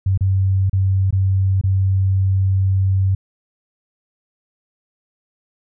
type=tone with dropouts; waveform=sine; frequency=95.8 Hz; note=G2; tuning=39 cents flat; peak=-13 dBFS; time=0.06-3.15 s; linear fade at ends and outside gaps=5 ms; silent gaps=0.176-0.208 / 0.697-0.73 / 1.108-1.126 / 1.613-1.637 s; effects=none